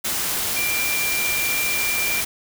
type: tone in noise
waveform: sine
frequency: 2372 Hz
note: D7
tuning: 17 cents sharp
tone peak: -23 dBFS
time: 0.56-2.21 s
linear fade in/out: 10 ms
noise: white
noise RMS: -24 dBFS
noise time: 0.04-2.25 s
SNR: -2 dB
effects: none